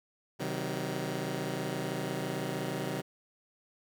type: chord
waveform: 15% pulse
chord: C diminished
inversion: none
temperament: just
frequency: 130.81 / 156.98 / 188.37 Hz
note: C3 / Eb3 / Gb3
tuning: 0 / +16 / +31 cents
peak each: -31 dBFS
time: 0.39-3.02 s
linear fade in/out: 20 ms
effects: none